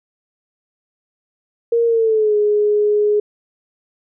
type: tone with pitch glide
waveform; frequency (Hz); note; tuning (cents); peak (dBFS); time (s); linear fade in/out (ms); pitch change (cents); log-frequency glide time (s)
sine; 466.2 to 417.7; A#4 to G#4; 0 to +10; -12; 1.72-3.2; 5; -190; 1.86-2.36
effects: none